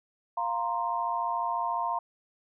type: chord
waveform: sine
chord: F suspended fourth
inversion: none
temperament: equal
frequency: 698.5 / 932.3 / 1046.5 Hz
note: F5 / Bb5 / C6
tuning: 0 / 0 / 0 cents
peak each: -33 / -30 / -32 dBFS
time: 0.37-1.99 s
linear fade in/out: 5 ms
effects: none